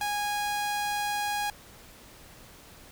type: tone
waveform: sawtooth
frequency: 825 Hz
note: G#5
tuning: 12 cents flat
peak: -24 dBFS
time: 0.01-1.5 s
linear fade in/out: 2 ms
effects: pink hiss -51 dBFS RMS until 2.91 s